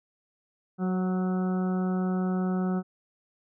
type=harmonic tone with a mistuned harmonic; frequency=185 Hz; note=F#3; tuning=in tune; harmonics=1 / 2 / 3 / 4 / 5 / 6 / 7 / 8; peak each=-25 / -34 / -42 / -39 / -49 / -51 / -42 / -48 dBFS; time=0.78-2.83 s; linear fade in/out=50 ms; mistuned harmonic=3; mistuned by=-26 cents; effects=none